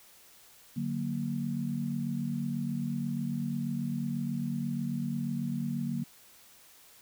sine chord, D augmented, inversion none, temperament equal, 146.83 / 185 / 233.1 Hz, D3 / F#3 / A#3, 0 / 0 / 0 cents, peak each -35 / -36 / -33 dBFS, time 0.76-6.04 s, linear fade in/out 10 ms, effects white hiss -57 dBFS RMS until 7.01 s

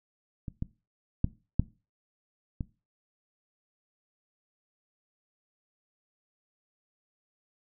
clicks, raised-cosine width 5 ms, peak -24 / -19 / -11 / -10 / -20 dBFS, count 5, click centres 0.482 / 0.624 / 1.244 / 1.596 / 2.608 s, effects noise-tail reverb RT60 0.3 s tail -19 dB re dry

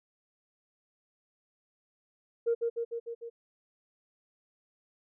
sine tone with echo, 466.2 Hz, A#4, in tune, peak -23 dBFS, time 2.46-2.55 s, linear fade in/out 20 ms, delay 150 ms, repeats 5, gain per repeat -3 dB, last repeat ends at 3.3 s, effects tanh soft clip ceiling -20 dBFS

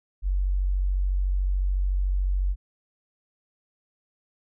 sine tone, 46.91 Hz, F#1, 25 cents sharp, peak -21 dBFS, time 0.22-2.56 s, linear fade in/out 50 ms, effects none

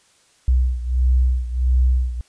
sine beating tone pair, 62.5 / 64 Hz, B1 / C2, +21 / -38 cents, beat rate 1.5 Hz, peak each -16 / -20 dBFS, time 0.48-2.21 s, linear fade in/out 0 ms, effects white hiss -57 dBFS RMS until 2.28 s + resampled to 22050 Hz

